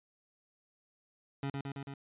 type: tone with echo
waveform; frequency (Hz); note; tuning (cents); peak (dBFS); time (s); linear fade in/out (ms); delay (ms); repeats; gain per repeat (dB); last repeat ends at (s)
25% pulse; 138.59; C#3; 0; -30; 1.43-1.5; 2; 110; 4; -2; 1.94
effects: resampled to 8000 Hz